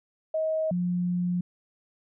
sine tone pair in turn, 633 / 177.63 Hz, D#5 / F3, +30 / +30 cents, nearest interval octave + minor seventh, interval 2200 cents, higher first, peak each -24 dBFS, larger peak neither, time 0.34-0.71 / 0.71-1.41 s, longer second, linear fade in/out 5 ms, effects none

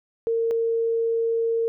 sine tone pair in turn, 457.8 / 457.8 Hz, A#4 / A#4, -31 / -31 cents, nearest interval unison, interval 0 cents, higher neither, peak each -20 dBFS, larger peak neither, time 0.27-0.51 / 0.51-1.68 s, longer second, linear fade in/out 0 ms, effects none

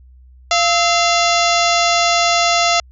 harmonic tone with a mistuned harmonic, 690 Hz, F5, 21 cents flat, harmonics 1 / 2 / 3 / 4 / 5 / 6 / 7 / 8 / 9 / 10, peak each -16 / -19 / -21 / -22 / -23 / -24 / -24 / -25 / -26 / -26 dBFS, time 0.51-2.8 s, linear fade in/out 2 ms, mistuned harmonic 2, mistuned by -97 cents, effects added 63 Hz sine -41 dBFS peak until 2.91 s

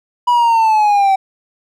triangle linear sweep, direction down, 980 to 764 Hz, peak -7 dBFS, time 0.27-1.16 s, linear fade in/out 10 ms, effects none

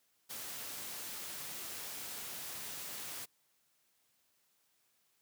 white noise, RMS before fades -44 dBFS, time 0.29-3.26 s, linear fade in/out 20 ms, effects white hiss -75 dBFS RMS until 5.21 s + high-pass 80 Hz 12 dB/octave

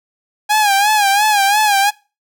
sawtooth tone with vibrato, 822 Hz, G#5, 18 cents flat, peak -7 dBFS, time 0.49-1.91 s, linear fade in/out 20 ms, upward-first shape sine, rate 2.9 Hz, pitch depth 85 cents each way, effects noise-tail reverb RT60 0.3 s tail -23 dB re dry

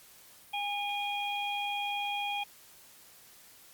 harmonic tone, 816 Hz, G#5, 31 cents flat, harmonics 1 / 3 / 4, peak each -34 / -36 / -38 dBFS, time 0.53-2.44 s, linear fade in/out 10 ms, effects white hiss -56 dBFS RMS until 3.73 s + Opus 48 kbps

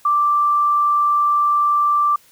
sine tone, 1174.7 Hz, D6, in tune, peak -13 dBFS, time 0.05-2.16 s, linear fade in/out 5 ms, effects white hiss -52 dBFS RMS until 2.31 s

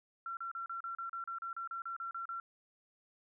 sine tone bursts, 1360 Hz, F6, 46 cents flat, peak -38 dBFS, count 15, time 0.26-2.4 s, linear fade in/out 2 ms, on 110 ms, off 35 ms, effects none

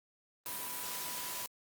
sine tone in noise, 990 Hz, B5, 4 cents sharp, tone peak -48 dBFS, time 0.46-1.46 s, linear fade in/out 0 ms, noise white, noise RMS -40 dBFS, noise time 0.46-1.46 s, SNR -11 dB, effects high-pass 100 Hz 12 dB/octave + Opus 32 kbps

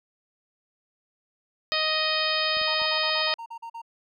harmonic tone, 624 Hz, D#5, 5 cents sharp, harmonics 1 / 2 / 3 / 4 / 5 / 6 / 7 / 8, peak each -31 / -31 / -31 / -31 / -31 / -31 / -31 / -31 dBFS, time 1.72-3.34 s, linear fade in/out 0 ms
clicks, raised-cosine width 3 ms, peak -34 dBFS, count 3, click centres 2.57 / 2.615 / 2.818 s
triangle tone bursts, 922 Hz, A#5, 19 cents flat, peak -33 dBFS, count 10, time 2.67-3.818 s, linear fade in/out 10 ms, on 77 ms, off 42 ms
effects none

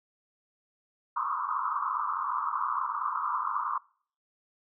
white band-pass noise, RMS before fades -31 dBFS, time 1.16-3.78 s, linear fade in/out 5 ms, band 960 to 1300 Hz, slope 96 dB/octave, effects noise-tail reverb RT60 0.5 s tail -24 dB re dry

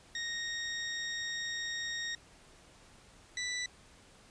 20% pulse tone pair in turn, 1864.7 / 1975.6 Hz, A#6 / B6, 0 / 0 cents, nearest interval minor second, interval 100 cents, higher second, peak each -30 / -29 dBFS, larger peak second, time 0.15-2.15 / 3.37-3.66 s, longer first, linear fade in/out 2 ms, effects pink hiss -59 dBFS RMS until 4.3 s + resampled to 22050 Hz

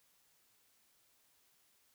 silence, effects white hiss -72 dBFS RMS until 1.94 s

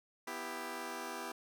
10% pulse chord, E minor, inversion second, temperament just, 247.2 / 329.6 / 395.6 Hz, B3 / E4 / G4, +2 / 0 / +16 cents, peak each -38 / -37 / -36 dBFS, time 0.27-1.32 s, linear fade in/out 5 ms, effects none

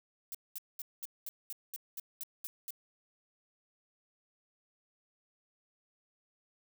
violet noise bursts, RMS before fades -41 dBFS, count 11, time 0.32-2.706 s, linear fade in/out 0 ms, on 26 ms, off 210 ms, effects none

